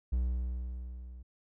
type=tone with level ramp; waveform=triangle; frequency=61.74 Hz; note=B1; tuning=in tune; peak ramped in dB=-24 to -43 dBFS; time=0.12-1.23 s; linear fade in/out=10 ms; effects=none

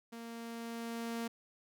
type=tone with level ramp; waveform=sawtooth; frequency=231.4 Hz; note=A#3; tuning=13 cents flat; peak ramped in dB=-41 to -32 dBFS; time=0.12-1.28 s; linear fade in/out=10 ms; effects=none

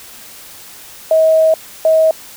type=tone pair in turn; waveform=sine; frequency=638 / 638 Hz; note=D#5 / D#5; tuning=+43 / +43 cents; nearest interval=unison; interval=0 cents; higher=neither; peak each=-7 dBFS; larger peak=neither; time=1.11-1.54 / 1.85-2.11 s; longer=first; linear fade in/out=2 ms; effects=white hiss -36 dBFS RMS until 2.36 s

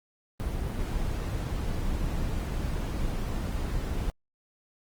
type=noise with dropouts; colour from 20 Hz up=brown; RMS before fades=-30 dBFS; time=0.4-4.1 s; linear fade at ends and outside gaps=0 ms; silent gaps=1.447-1.451 s; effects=Opus 24 kbps

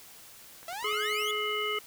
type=click train; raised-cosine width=0.5 ms; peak=-35 dBFS; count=7; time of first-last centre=0.63-1.224 s; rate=10.1 Hz
type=exponential sweep; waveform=sawtooth; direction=up; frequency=653 to 3482 Hz; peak=-32 dBFS; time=0.68-1.31 s; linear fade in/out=2 ms
type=harmonic tone; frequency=422.5 Hz; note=G#4; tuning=30 cents sharp; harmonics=1 / 3 / 5 / 7; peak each=-34 / -34 / -34 / -34 dBFS; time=0.84-1.79 s; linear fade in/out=5 ms
effects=white hiss -51 dBFS RMS until 1.86 s

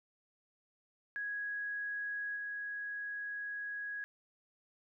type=tone with level steps; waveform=sine; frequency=1661.2 Hz; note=G#6; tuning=in tune; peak=-36 / -38 dBFS; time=1.16-4.04 s; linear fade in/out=0 ms; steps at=2.36 s; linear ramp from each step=5 ms; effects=none

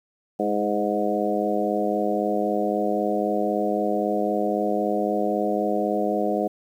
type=harmonic tone with a mistuned harmonic; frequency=103.83 Hz; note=G#2; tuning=in tune; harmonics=2 / 3 / 4 / 5 / 6 / 7; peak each=-28 / -28 / -28 / -28 / -28 / -28 dBFS; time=0.39-6.48 s; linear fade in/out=10 ms; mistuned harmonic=3; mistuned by=+33 cents; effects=9-bit

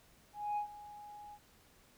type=tone with ADSR envelope; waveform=sine; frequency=830.6 Hz; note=G#5; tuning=in tune; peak=-30 dBFS; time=0.33-1.39 s; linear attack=240 ms; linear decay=100 ms; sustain=-18 dB; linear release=56 ms; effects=tanh soft clip ceiling -31 dBFS + pink hiss -65 dBFS RMS until 1.97 s

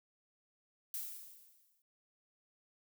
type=noise with exponential decay; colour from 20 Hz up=violet; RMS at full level=-39 dBFS; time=0.94-1.82 s; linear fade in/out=1 ms; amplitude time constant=190 ms; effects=none

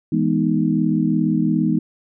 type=chord; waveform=sine; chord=E major seventh; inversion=none; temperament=equal with one note detuned; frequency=164.81 / 207.7 / 245.1 / 311.1 Hz; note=E3 / G#3 / B3 / D#4; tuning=0 / 0 / -13 / 0 cents; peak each=-21 dBFS; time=0.12-1.79 s; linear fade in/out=5 ms; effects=none

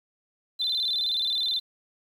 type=tone with vibrato; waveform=sine; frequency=3794 Hz; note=A#7; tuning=30 cents sharp; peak=-23 dBFS; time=0.59-1.6 s; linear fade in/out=20 ms; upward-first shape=square; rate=19 Hz; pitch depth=110 cents each way; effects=tanh soft clip ceiling -19 dBFS + 9-bit

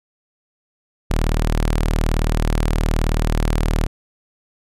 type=tone; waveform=sawtooth; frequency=38.89 Hz; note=D#1; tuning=in tune; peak=-12 dBFS; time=1.1-3.87 s; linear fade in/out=10 ms; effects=resampled to 32000 Hz

